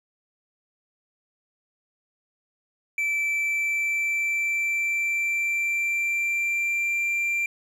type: tone with pitch glide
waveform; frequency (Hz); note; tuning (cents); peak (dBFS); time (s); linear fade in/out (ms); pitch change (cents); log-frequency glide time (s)
triangle; 2324 to 2366; D7 to D7; -19 to +12; -21; 2.98-7.46; 2; +31; 3.25-7.03
effects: none